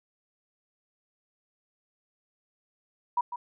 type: tone with echo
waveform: sine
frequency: 967 Hz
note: B5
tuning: 37 cents flat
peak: -22 dBFS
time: 3.17-3.21 s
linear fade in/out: 5 ms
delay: 150 ms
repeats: 1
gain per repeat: -10 dB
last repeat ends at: 3.36 s
effects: none